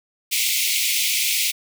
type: high-pass noise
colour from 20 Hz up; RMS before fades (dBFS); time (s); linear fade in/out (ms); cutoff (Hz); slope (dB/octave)
pink; -21; 0.31-1.52; 20; 2100; 96
effects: none